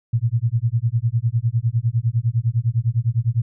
sine tone with tremolo, 116.54 Hz, A#2, in tune, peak -13 dBFS, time 0.13-3.42 s, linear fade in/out 5 ms, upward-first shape sine, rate 9.9 Hz, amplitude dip 100%, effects none

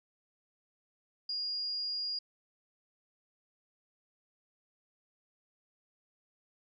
sine tone, 4846 Hz, D#8, 47 cents flat, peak -33 dBFS, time 1.29-2.19 s, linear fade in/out 5 ms, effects none

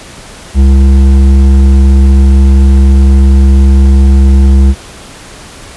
sine tone with hard clipping, 67.4 Hz, C#2, 48 cents flat, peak -3 dBFS, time 0.54-4.75 s, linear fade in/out 50 ms, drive 9 dB, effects pink hiss -30 dBFS RMS until 5.76 s + resampled to 24000 Hz

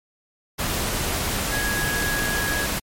sine tone in noise, 1661.2 Hz, G#6, in tune, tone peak -25 dBFS, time 1.51-2.67 s, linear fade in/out 20 ms, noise pink, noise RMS -25 dBFS, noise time 0.58-2.8 s, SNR -3 dB, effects MP3 64 kbps

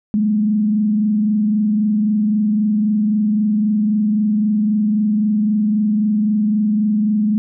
sine tone with frequency modulation, 211.4 Hz, G#3, 31 cents sharp, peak -13 dBFS, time 0.14-7.38 s, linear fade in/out 0 ms, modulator 23.8 Hz, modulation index 0.45, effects none

